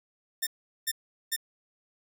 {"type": "tone bursts", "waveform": "5% pulse", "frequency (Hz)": 1806, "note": "A6", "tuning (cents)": 45, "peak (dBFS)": -16, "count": 3, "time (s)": [0.42, 1.364], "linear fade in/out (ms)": 10, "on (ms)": 48, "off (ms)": 400, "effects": []}